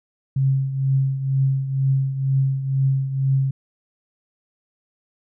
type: tone with tremolo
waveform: sine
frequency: 134.9 Hz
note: C#3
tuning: 47 cents flat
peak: -14 dBFS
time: 0.36-3.51 s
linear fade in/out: 5 ms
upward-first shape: triangle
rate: 2.1 Hz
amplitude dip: 70%
effects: none